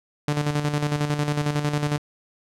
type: tone with tremolo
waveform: sawtooth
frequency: 147.4 Hz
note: D3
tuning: 7 cents sharp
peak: -16 dBFS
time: 0.28-1.98 s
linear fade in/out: 2 ms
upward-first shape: square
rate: 11 Hz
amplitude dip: 55%
effects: low-pass 9000 Hz 12 dB/octave